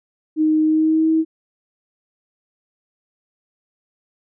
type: tone with pitch glide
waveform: sine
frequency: 311.1 to 320 Hz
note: D#4 to D#4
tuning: 0 to +49 cents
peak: -13 dBFS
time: 0.36-1.25 s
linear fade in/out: 50 ms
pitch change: +49 cents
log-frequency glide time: 0.63-1.1 s
effects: none